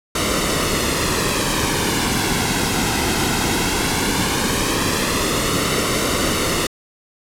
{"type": "noise with flanger", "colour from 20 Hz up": "pink", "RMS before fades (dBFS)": -19, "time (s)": [0.15, 6.67], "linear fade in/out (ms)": 5, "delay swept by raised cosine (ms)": [1.2, 1.72], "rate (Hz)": 0.17, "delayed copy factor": -0.55, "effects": ["low-pass 11000 Hz 12 dB/octave"]}